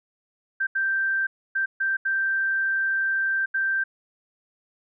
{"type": "tone bursts at uneven times", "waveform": "sine", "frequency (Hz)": 1568, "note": "G6", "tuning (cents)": 0, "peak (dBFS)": -21, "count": 6, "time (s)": [[0.6, 0.67], [0.75, 1.27], [1.55, 1.66], [1.8, 1.97], [2.05, 3.46], [3.54, 3.84]], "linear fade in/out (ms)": 10, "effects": []}